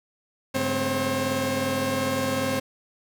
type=tone cluster; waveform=sawtooth; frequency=99.5 / 140.6 / 215 / 258.6 / 537 Hz; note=G2 / C#3 / A3 / C4 / C5; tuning=+26 / +25 / -40 / -20 / +45 cents; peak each=-30 / -32 / -31 / -24 / -23 dBFS; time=0.54-2.6 s; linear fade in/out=10 ms; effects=none